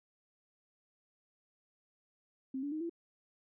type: tone with pitch steps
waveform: sine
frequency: 264.4 / 286.7 / 310.8 / 337 Hz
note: C4 / D4 / D#4 / E4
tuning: +18 / -42 / -2 / +38 cents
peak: -35 dBFS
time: 2.54-2.896 s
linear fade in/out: 5 ms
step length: 89 ms
effects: none